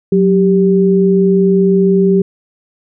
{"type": "tone pair together", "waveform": "sine", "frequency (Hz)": [184.59, 392], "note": ["F#3", "G4"], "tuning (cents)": [-4, 0], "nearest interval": "octave + minor second", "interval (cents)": 1304, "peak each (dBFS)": -10, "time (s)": [0.12, 2.22], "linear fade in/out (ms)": 5, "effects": []}